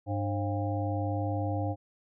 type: harmonic tone with a mistuned harmonic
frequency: 100.2 Hz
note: G2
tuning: 38 cents sharp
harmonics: 1 / 3 / 5 / 7 / 8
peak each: -30 / -35 / -37 / -38 / -39 dBFS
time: 0.06-1.76 s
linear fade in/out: 50 ms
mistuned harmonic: 5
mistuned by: +110 cents
effects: none